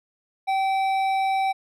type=tone with hard clipping; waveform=sine; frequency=772 Hz; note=G5; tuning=27 cents flat; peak=-22 dBFS; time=0.47-1.53 s; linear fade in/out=20 ms; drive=9 dB; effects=none